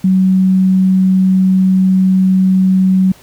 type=tone; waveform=sine; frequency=187.9 Hz; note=F#3; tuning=27 cents sharp; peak=-7 dBFS; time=0.04-3.12 s; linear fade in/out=5 ms; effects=pink hiss -43 dBFS RMS until 3.22 s